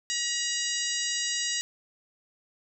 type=harmonic tone; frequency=957 Hz; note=A#5; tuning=45 cents sharp; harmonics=2 / 3 / 4 / 5 / 6 / 7 / 8; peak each=-35 / -35 / -35 / -35 / -35 / -35 / -35 dBFS; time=0.1-1.61 s; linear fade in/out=0 ms; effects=none